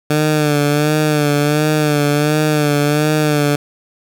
15% pulse tone with vibrato, 149.4 Hz, D3, 30 cents sharp, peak -6 dBFS, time 0.1-3.56 s, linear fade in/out 5 ms, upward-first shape sine, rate 1.4 Hz, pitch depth 49 cents each way, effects none

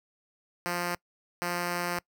5% pulse tone pair in turn, 175.3 / 175.3 Hz, F3 / F3, +7 / +7 cents, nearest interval unison, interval 0 cents, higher neither, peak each -18 dBFS, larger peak neither, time 0.66-0.95 / 1.42-1.99 s, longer second, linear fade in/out 0 ms, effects noise-tail reverb RT60 0.1 s tail -24 dB re dry

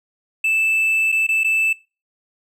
triangle tone with dropouts, 2637 Hz, E7, in tune, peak -14 dBFS, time 0.44-1.73 s, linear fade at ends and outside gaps 5 ms, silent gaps 1.119-1.124 / 1.268-1.288 / 1.435-1.444 s, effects noise-tail reverb RT60 0.3 s tail -21 dB re dry

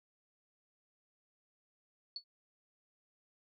sine tone with exponential decay, 4435 Hz, C#8, in tune, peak -35 dBFS, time 2.16-2.24 s, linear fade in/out 2 ms, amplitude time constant 16 ms, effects none

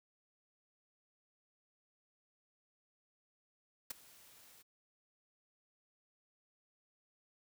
white noise with ADSR envelope, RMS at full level -38 dBFS, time 3.9-4.63 s, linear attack 8 ms, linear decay 12 ms, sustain -23 dB, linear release 20 ms, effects none

